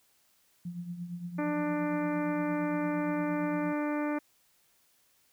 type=tone with tremolo; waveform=sine; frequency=174.61 Hz; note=F3; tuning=in tune; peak=-33 dBFS; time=0.65-3.73 s; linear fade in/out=5 ms; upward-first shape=triangle; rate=8.7 Hz; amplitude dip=70%
type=harmonic tone; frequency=296.6 Hz; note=D4; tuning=17 cents sharp; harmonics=1 / 2 / 3 / 4 / 5 / 6 / 7 / 8; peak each=-30 / -36 / -40 / -42 / -44 / -46 / -47 / -48 dBFS; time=1.38-4.19 s; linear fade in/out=10 ms
effects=white hiss -68 dBFS RMS until 5.32 s